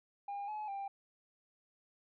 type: tone with pitch steps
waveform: sine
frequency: 806 / 851 / 792 Hz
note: G5 / G#5 / G5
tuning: +48 / +42 / +18 cents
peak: -36 dBFS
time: 0.28-0.88 s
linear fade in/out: 5 ms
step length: 200 ms
effects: tanh soft clip ceiling -37 dBFS